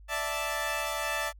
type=chord; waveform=15% pulse; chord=D suspended second; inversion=none; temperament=equal; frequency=587.3 / 659.3 / 880 Hz; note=D5 / E5 / A5; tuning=0 / 0 / 0 cents; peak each=-28 dBFS; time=0.08-1.33 s; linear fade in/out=50 ms; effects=added 50 Hz sine -48 dBFS peak until 1.39 s